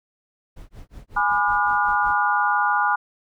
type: noise with tremolo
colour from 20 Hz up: brown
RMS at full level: -39 dBFS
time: 0.56-2.14 s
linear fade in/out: 10 ms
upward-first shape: sine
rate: 5.4 Hz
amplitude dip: 100%
type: chord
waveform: sine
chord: G# diminished seventh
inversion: none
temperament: just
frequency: 830.6 / 996.7 / 1196.1 / 1435.3 Hz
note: G#5 / B5 / D6 / F6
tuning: 0 / +16 / +31 / +47 cents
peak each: -22 / -24 / -24 / -22 dBFS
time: 1.16-2.96 s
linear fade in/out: 10 ms
effects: none